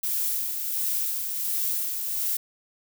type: noise with tremolo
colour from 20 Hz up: violet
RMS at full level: -26 dBFS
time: 0.03-2.37 s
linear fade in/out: 5 ms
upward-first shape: sine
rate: 1.4 Hz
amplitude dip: 40%
effects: none